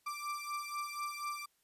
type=beating tone pair; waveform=35% pulse; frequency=1174.7 / 1178.8 Hz; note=D6 / D6; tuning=0 / +6 cents; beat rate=4.1 Hz; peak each=-39 / -40 dBFS; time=0.06-1.46 s; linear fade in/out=10 ms; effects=white hiss -75 dBFS RMS until 1.63 s + resampled to 32000 Hz